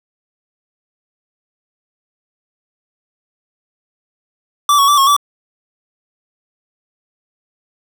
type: tone with pitch steps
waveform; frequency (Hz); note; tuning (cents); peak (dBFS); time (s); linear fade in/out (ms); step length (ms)
square; 1164 / 1114 / 1164 / 1090 / 1155; D6 / C#6 / D6 / C#6 / D6; -16 / +8 / -16 / -29 / -29; -9; 4.69-5.165; 2; 95
effects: none